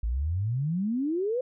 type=exponential sweep; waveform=sine; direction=up; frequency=52.6 to 523.3 Hz; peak=-25 dBFS; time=0.03-1.41 s; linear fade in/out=5 ms; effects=none